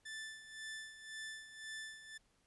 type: tone with tremolo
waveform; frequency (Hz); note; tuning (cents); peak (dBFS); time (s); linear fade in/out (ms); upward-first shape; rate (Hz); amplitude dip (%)
sawtooth; 1760; A6; 0; -40; 0.05-2.18; 10; sine; 1.9; 70
effects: pink hiss -75 dBFS RMS until 2.46 s + resampled to 24000 Hz